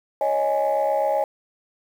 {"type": "chord", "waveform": "sine", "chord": "C# suspended second", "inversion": "none", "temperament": "equal", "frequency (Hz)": [554.4, 622.3, 830.6], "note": ["C#5", "D#5", "G#5"], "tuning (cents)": [0, 0, 0], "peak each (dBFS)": -22, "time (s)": [0.21, 1.24], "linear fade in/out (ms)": 2, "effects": ["tanh soft clip ceiling -13 dBFS", "8-bit"]}